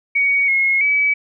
sine tone with pitch steps, 2244 / 2164 / 2286 Hz, C#7 / C#7 / D7, +21 / -42 / -47 cents, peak -13 dBFS, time 0.15-1.14 s, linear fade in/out 10 ms, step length 330 ms, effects none

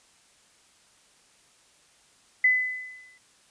sine tone with exponential decay, 2011 Hz, B6, 31 cents sharp, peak -15 dBFS, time 2.44-3.18 s, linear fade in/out 5 ms, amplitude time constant 160 ms, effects white hiss -60 dBFS RMS until 3.5 s + resampled to 22050 Hz

